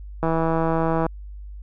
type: click train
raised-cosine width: 1 ms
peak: -9 dBFS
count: 137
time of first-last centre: 0.23-1.064 s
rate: 163 Hz
effects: added 50 Hz sine -34 dBFS peak until 1.62 s